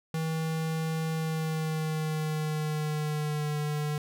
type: tone with pitch glide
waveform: square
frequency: 160.3 to 149.57 Hz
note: E3 to D3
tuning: -48 to +32 cents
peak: -29 dBFS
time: 0.14-3.98 s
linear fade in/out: 2 ms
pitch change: -120 cents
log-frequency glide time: 1.12-3.55 s
effects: none